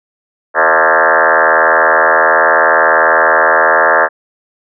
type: tone with frequency modulation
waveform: sine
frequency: 1131 Hz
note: C#6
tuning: 34 cents sharp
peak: -6 dBFS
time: 0.54-4.09 s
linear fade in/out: 50 ms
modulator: 80.7 Hz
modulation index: 7.9
effects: none